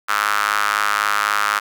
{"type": "tone with high-pass filter", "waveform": "sawtooth", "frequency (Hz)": 103.83, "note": "G#2", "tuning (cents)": 0, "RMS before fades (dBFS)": -19, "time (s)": [0.08, 1.6], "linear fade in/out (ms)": 20, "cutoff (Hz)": 1300, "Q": 4.4, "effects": []}